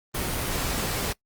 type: noise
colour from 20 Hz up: pink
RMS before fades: -28 dBFS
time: 0.14-1.13 s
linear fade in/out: 10 ms
effects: noise-tail reverb RT60 0.1 s tail -23 dB re dry + Opus 24 kbps